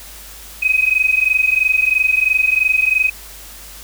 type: tone pair together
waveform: sine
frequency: 2512 / 2535 Hz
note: D#7 / D#7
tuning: +16 / +32 cents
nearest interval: unison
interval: 16 cents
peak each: -15 dBFS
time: 0.62-3.1 s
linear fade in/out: 10 ms
effects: added 50 Hz sine -40 dBFS peak until 3.83 s + white hiss -37 dBFS RMS until 3.83 s